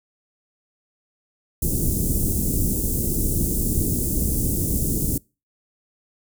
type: band-stop noise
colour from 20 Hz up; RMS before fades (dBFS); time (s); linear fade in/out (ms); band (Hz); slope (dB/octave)
pink; -22; 1.62-5.18; 5; 360 to 8100; 24
effects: noise-tail reverb RT60 0.3 s tail -26 dB re dry